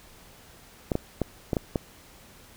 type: clicks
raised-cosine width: 2 ms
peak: -11 dBFS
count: 6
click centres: 0.918 / 0.954 / 1.217 / 1.532 / 1.568 / 1.758 s
effects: pink hiss -52 dBFS RMS until 2.56 s